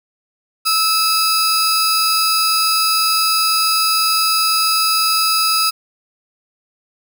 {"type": "tone pair together", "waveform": "sawtooth", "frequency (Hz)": [1305, 4927], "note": ["E6", "D#8"], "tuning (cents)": [-18, -18], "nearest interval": "octave + major seventh", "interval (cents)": 2300, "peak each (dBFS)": -13, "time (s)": [0.65, 5.71], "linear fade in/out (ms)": 20, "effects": []}